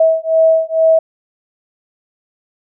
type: beating tone pair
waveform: sine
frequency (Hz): 645 / 647.2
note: E5 / E5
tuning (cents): -38 / -32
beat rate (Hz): 2.2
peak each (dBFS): -12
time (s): 0-0.99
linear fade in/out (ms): 5
effects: none